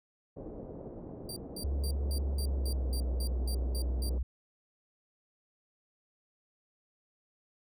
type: low-pass noise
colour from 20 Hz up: white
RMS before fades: -44 dBFS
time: 0.36-4.19 s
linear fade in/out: 10 ms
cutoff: 520 Hz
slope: 24 dB/octave
type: tone bursts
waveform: 20% pulse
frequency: 4699 Hz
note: D8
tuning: in tune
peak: -34 dBFS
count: 11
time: 1.29-4.093 s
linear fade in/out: 2 ms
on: 73 ms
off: 200 ms
type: tone with pitch glide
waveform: sine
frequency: 69.3 to 62.46 Hz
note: C#2 to B1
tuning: 0 to +20 cents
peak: -29 dBFS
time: 1.64-4.23 s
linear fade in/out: 5 ms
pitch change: -180 cents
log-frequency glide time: 2.37-2.96 s
effects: none